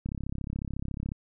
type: click train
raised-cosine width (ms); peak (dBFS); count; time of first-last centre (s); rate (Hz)
5; -21; 37; 0.06-1.119; 34
effects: none

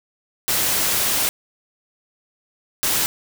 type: noise bursts at uneven times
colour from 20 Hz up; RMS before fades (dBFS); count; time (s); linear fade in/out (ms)
white; -20; 2; 0.48-1.29 / 2.83-3.06; 0
effects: none

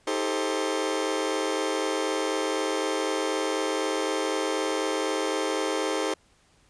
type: chord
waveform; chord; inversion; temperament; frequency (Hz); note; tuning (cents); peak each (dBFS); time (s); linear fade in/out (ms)
sawtooth; A half-diminished seventh; second; just; 316.8 / 396 / 440 / 528; Eb4 / G4 / A4 / C5; +31 / +18 / 0 / +16; -27; 0.07-6.14; 5
effects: pink hiss -62 dBFS RMS until 6.69 s + resampled to 22050 Hz

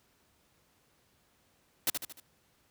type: noise with echo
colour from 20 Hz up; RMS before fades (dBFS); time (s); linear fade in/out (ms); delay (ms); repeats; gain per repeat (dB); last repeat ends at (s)
white; -28; 1.87-1.9; 2; 75; 4; -6; 2.2
effects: pink hiss -69 dBFS RMS until 2.7 s + high-pass 60 Hz 12 dB/octave

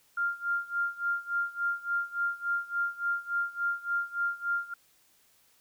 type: tone with tremolo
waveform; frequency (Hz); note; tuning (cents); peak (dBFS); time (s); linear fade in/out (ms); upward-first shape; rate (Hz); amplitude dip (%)
sine; 1396.9; F6; 0; -25; 0.17-4.74; 5; sine; 3.5; 90
effects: white hiss -65 dBFS RMS until 5.6 s

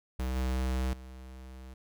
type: tone with level steps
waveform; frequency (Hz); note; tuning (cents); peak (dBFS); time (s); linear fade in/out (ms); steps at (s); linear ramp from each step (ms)
square; 64.3; C2; -30; -31 / -29 / -45; 0.19-1.74; 5; 0.36 / 0.93; 2
effects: none

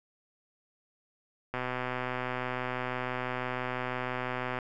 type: click train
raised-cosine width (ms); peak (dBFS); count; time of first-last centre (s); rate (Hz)
0.5; -18; 385; 1.54-4.588; 126
effects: none

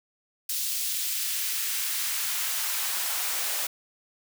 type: noise with high-pass filter sweep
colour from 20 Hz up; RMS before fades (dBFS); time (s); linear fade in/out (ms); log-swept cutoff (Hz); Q
white; -29; 0.49-3.67; 5; 3900 to 540; 0.81
effects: none

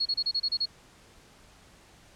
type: tone bursts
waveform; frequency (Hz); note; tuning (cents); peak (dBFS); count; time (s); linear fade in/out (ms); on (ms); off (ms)
sine; 4328; C#8; -42; -24; 8; 0-0.658; 10; 56; 30
effects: pink hiss -56 dBFS RMS until 2.15 s + low-pass 9000 Hz 12 dB/octave

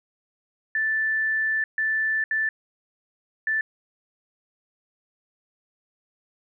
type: tone bursts at uneven times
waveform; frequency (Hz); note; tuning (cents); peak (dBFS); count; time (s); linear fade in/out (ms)
sine; 1760; A6; 0; -21; 4; 0.75-1.64 / 1.78-2.24 / 2.31-2.49 / 3.47-3.61; 2
effects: none

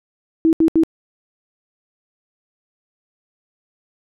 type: tone bursts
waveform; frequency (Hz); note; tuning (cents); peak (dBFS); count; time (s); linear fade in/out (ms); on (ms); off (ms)
sine; 324; E4; -30; -10; 3; 0.45-0.835; 0; 79; 74
effects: none

